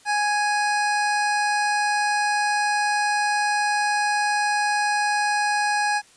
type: tone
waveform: 25% pulse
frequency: 830.6 Hz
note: G#5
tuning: in tune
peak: -16 dBFS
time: 0.05-6.02 s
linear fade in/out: 50 ms
effects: white hiss -53 dBFS RMS until 6.16 s + resampled to 22050 Hz